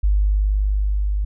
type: tone with level ramp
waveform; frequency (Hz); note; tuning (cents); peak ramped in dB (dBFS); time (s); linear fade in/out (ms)
sine; 50.5; G#1; -48; -13 to -18; 0.03-1.25; 10
effects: none